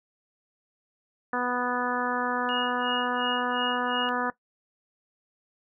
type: harmonic tone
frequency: 246.9 Hz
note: B3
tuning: in tune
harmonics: 1 / 2 / 3 / 4 / 5 / 6 / 7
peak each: -33 / -33 / -33 / -33 / -33 / -33 / -33 dBFS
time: 1.33-4.3 s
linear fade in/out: 2 ms
type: tone with tremolo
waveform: sine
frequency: 2869 Hz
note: F7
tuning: 46 cents sharp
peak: -28 dBFS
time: 2.49-4.09 s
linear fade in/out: 0 ms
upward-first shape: sine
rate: 2.8 Hz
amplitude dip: 95%
effects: noise-tail reverb RT60 0.1 s tail -17 dB re dry